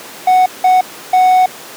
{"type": "tone bursts at uneven times", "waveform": "triangle", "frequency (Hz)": 740, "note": "F#5", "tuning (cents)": 0, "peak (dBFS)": -4, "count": 3, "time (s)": [[0.27, 0.46], [0.64, 0.81], [1.13, 1.46]], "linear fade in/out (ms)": 5, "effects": ["pink hiss -31 dBFS RMS until 1.76 s", "high-pass 300 Hz 12 dB/octave"]}